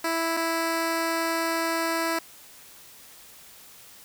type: tone pair in turn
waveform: 10% pulse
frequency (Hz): 329.6 / 329.6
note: E4 / E4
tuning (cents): 0 / 0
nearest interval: unison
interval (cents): 0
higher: neither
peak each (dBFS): -16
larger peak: neither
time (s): 0.04-0.37 / 0.37-2.19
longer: second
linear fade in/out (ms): 5
effects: white hiss -49 dBFS RMS until 4.04 s